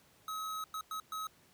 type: tone bursts at uneven times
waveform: square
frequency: 1279 Hz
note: D#6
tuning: 47 cents sharp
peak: -38 dBFS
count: 4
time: 0.28-0.64 / 0.74-0.81 / 0.91-1 / 1.12-1.27 s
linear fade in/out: 2 ms
effects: pink hiss -65 dBFS RMS until 1.53 s + high-pass 80 Hz 12 dB/octave